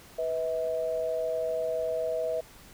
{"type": "tone pair together", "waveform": "sine", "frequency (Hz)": [494.1, 643], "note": ["B4", "E5"], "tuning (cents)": [1, -43], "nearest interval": "perfect fourth", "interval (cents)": 456, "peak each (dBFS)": [-31, -29], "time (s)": [0.18, 2.41], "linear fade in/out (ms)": 10, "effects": ["pink hiss -52 dBFS RMS until 2.73 s"]}